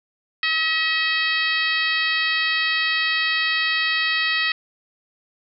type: harmonic tone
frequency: 640 Hz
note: D#5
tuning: 49 cents sharp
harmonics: 2 / 3 / 4 / 5 / 6 / 7 / 8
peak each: -30 / -22 / -25 / -28 / -28 / -29 / -37 dBFS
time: 0.43-4.52 s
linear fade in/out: 2 ms
effects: none